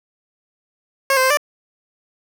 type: tone with pitch steps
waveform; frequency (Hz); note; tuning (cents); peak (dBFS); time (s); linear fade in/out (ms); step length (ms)
15% pulse; 543 / 519 / 523 / 588; C#5 / C5 / C5 / D5; -36 / -14 / -1 / +2; -7; 1.1-1.372; 2; 68
effects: none